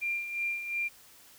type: tone with tremolo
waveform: sine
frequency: 2385 Hz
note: D7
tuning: 26 cents sharp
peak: -28 dBFS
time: 0.01-0.89 s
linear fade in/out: 20 ms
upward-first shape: sine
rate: 2.8 Hz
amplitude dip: 60%
effects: white hiss -56 dBFS RMS until 1.38 s